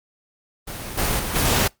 pink noise with level steps, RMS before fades -32 / -21 / -26 / -19 dBFS, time 0.67-1.68 s, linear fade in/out 10 ms, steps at 0.97 / 1.18 / 1.34 s, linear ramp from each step 20 ms, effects noise-tail reverb RT60 0.2 s tail -25 dB re dry + Opus 24 kbps

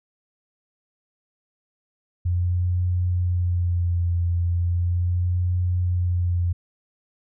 sine tone with vibrato, 88 Hz, F2, 14 cents sharp, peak -19 dBFS, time 2.25-6.53 s, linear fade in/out 10 ms, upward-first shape sine, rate 0.37 Hz, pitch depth 31 cents each way, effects none

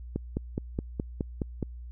click train, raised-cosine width 3 ms, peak -16 dBFS, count 8, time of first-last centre 0.16-1.628 s, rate 4.77 Hz, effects added 60 Hz sine -39 dBFS peak until 1.91 s

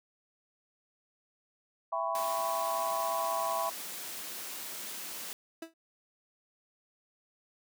sine chord, C# half-diminished seventh, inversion first, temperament just, 665.2 / 798.3 / 997.9 / 1108.7 Hz, E5 / G5 / B5 / C#6, +16 / +31 / +18 / 0 cents, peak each -34 / -38 / -34 / -36 dBFS, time 1.92-3.7 s, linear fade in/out 10 ms
white high-pass noise, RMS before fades -41 dBFS, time 2.15-5.33 s, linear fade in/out 0 ms, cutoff 170 Hz, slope 24 dB/octave
30% pulse tone with exponential decay, 327.6 Hz, E4, 11 cents flat, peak -34 dBFS, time 5.62-5.74 s, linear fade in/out 5 ms, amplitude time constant 25 ms
effects none

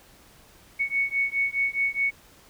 sine beating tone pair, 2217 / 2221.8 Hz, C#7 / C#7, 0 / +3 cents, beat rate 4.8 Hz, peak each -26 dBFS, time 0.79-2.11 s, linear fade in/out 20 ms, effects pink hiss -54 dBFS RMS until 2.49 s

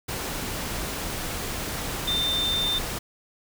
sine tone in noise, 3591 Hz, A7, 35 cents sharp, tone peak -23 dBFS, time 2.07-2.79 s, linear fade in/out 10 ms, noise pink, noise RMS -31 dBFS, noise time 0.08-2.99 s, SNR +5 dB, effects none

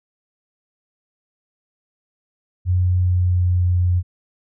sine tone with pitch glide, 90.5 to 89.25 Hz, F#2 to F2, -38 to +38 cents, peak -14 dBFS, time 2.65-4.03 s, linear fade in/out 50 ms, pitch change -24 cents, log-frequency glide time 3-3.69 s, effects none

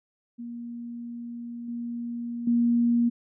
sine tone with level steps, 236.8 Hz, A#3, 27 cents sharp, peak -34 / -30 / -19 dBFS, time 0.38-3.1 s, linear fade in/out 20 ms, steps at 1.68 / 2.47 s, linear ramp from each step 5 ms, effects none

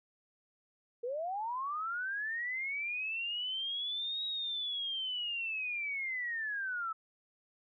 sine linear two-way sweep, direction up then down, 457.5 to 3825 to 1292 Hz, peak -34 dBFS, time 1.03-6.93 s, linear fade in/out 10 ms, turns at 4.25 s, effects none

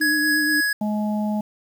sine tone with vibrato, 301.6 Hz, D4, 46 cents sharp, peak -23 dBFS, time 0-0.61 s, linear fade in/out 10 ms, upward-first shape sine, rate 8.5 Hz, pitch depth 33 cents each way
square tone with tremolo, 1673 Hz, G#6, 12 cents sharp, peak -18 dBFS, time 0.01-0.73 s, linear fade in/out 5 ms, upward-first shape sine, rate 4 Hz, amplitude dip 25%
harmonic tone, 211.3 Hz, G#3, 30 cents sharp, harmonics 1 / 3 / 4, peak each -21 / -31 / -32 dBFS, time 0.81-1.41 s, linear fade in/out 5 ms
effects 8-bit

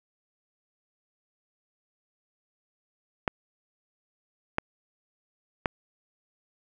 clicks, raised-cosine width 0.5 ms, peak -9 dBFS, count 3, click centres 3.278 / 4.584 / 5.658 s, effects none

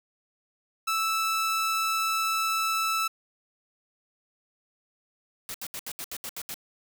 sawtooth tone, 1316 Hz, E6, 3 cents flat, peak -21 dBFS, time 0.87-3.08 s, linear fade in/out 10 ms
white noise bursts, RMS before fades -36 dBFS, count 9, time 5.49-6.542 s, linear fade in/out 0 ms, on 52 ms, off 73 ms
effects none

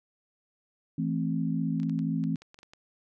sine chord, A minor, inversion second, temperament just, 165 / 220 / 264 Hz, E3 / A3 / C4, +2 / 0 / +16 cents, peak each -29 / -32 / -31 dBFS, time 0.98-2.36 s, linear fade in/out 5 ms
clicks, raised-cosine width 0.2 ms, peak -33 dBFS, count 11, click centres 1.8 / 1.832 / 1.896 / 1.991 / 2.239 / 2.358 / 2.42 / 2.544 / 2.589 / 2.631 / 2.735 s
effects none

